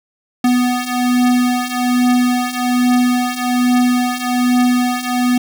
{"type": "beating tone pair", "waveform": "square", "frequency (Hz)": [246.9, 248.1], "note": ["B3", "B3"], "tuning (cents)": [0, 8], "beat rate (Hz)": 1.2, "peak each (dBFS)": [-18, -15], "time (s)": [0.44, 5.38], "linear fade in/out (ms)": 5, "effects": []}